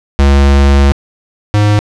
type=tone pair in turn; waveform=square; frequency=69.6 / 104.28 Hz; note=C#2 / G#2; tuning=+8 / +8 cents; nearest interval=perfect fifth; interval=700 cents; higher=second; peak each=-5 / -7 dBFS; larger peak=first; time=0.19-0.92 / 1.54-1.79 s; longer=first; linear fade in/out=0 ms; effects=low-pass 6000 Hz 12 dB/octave